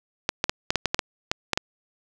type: clicks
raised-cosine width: 0.2 ms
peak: -4 dBFS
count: 11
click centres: 0.291 / 0.441 / 0.495 / 0.705 / 0.757 / 0.857 / 0.945 / 0.992 / 1.315 / 1.533 / 1.575 s
effects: none